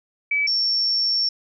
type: tone pair in turn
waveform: sine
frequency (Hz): 2294 / 5456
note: D7 / F8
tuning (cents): -41 / -41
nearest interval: octave + minor third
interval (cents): 1500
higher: second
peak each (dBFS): -18 / -18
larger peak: neither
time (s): 0.31-0.47 / 0.47-1.29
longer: second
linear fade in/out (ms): 5
effects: none